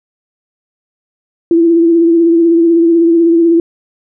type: tone with vibrato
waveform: sine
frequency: 334.8 Hz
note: E4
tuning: 27 cents sharp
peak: -5 dBFS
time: 1.51-3.6 s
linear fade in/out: 2 ms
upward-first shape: triangle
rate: 16 Hz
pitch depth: 42 cents each way
effects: none